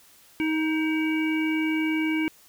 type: harmonic tone with a mistuned harmonic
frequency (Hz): 314.4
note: D#4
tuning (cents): +18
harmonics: 1 / 3 / 5 / 7 / 9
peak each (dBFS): -23 / -39 / -38 / -30 / -40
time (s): 0.4-2.28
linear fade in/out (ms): 0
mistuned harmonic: 7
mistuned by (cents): +58
effects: white hiss -55 dBFS RMS until 2.48 s